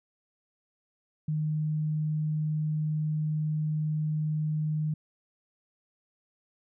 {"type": "tone", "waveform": "sine", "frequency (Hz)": 153.7, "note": "D#3", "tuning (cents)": -21, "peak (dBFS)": -26, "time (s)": [1.28, 4.94], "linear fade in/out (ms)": 5, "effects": []}